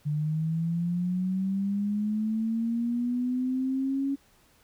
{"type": "linear sweep", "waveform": "sine", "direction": "up", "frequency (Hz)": [146.83, 277.8], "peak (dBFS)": -25, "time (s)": [0.05, 4.16], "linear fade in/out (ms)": 20, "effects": ["pink hiss -62 dBFS RMS until 4.63 s"]}